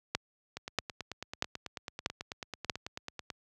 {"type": "two click trains", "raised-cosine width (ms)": 0.2, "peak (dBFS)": [-21, -11], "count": [26, 5], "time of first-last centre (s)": [[0.57, 3.302], [0.15, 2.698]], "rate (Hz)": [9.15, 1.57], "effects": ["high-pass 60 Hz 12 dB/octave"]}